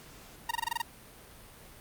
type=tone bursts; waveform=sawtooth; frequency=932.3 Hz; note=A#5; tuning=in tune; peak=-24 dBFS; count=8; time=0.49-0.818 s; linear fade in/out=5 ms; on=20 ms; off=24 ms; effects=pink hiss -52 dBFS RMS until 1.8 s + Opus 48 kbps